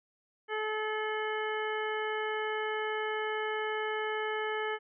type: harmonic tone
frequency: 431.2 Hz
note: A4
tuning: 35 cents flat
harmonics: 1 / 2 / 3 / 4 / 5 / 7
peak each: -34 / -38 / -40 / -38 / -41 / -45 dBFS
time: 0.48-4.79 s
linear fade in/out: 50 ms
effects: none